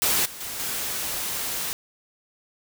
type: noise with level steps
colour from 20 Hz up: white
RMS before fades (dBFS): -22 / -39 / -33 / -29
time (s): 0.02-1.73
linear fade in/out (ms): 0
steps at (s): 0.25 / 0.4 / 0.59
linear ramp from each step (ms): 10
effects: none